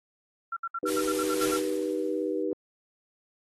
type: tone bursts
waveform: sine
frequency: 1362 Hz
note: F6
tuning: 44 cents flat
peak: -29 dBFS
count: 10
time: 0.52-1.565 s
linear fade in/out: 5 ms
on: 46 ms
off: 65 ms
type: chord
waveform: sine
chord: Eb augmented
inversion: none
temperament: just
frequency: 311.1 / 388.9 / 486.1 Hz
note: Eb4 / G4 / B4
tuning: 0 / -14 / -28 cents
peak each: -31 dBFS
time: 0.83-2.53 s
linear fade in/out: 2 ms
type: noise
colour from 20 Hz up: white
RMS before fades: -36 dBFS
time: 0.87-1.6 s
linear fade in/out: 10 ms
type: noise with exponential decay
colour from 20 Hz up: white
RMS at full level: -32 dBFS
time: 1.41-2.43 s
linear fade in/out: 0 ms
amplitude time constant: 220 ms
effects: AAC 32 kbps